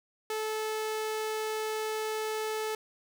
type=tone; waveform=sawtooth; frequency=434.6 Hz; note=A4; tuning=21 cents flat; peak=-27 dBFS; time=0.3-2.75 s; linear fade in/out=2 ms; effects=none